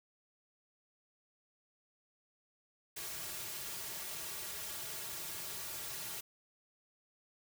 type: noise with comb filter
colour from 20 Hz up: white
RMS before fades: -43 dBFS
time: 2.96-6.21 s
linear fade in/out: 10 ms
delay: 3.9 ms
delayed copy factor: -0.8
effects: none